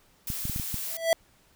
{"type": "noise", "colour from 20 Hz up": "blue", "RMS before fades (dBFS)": -34, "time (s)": [0.27, 0.97], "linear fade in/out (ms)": 2}
{"type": "clicks", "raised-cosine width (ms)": 5, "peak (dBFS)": -21, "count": 6, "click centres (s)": [0.302, 0.454, 0.497, 0.561, 0.598, 0.743]}
{"type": "tone with exponential growth", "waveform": "square", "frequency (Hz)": 659.3, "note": "E5", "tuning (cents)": 0, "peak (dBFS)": -17, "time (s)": [0.87, 1.13], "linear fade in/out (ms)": 1, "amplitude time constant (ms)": 56}
{"effects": ["pink hiss -62 dBFS RMS until 1.55 s"]}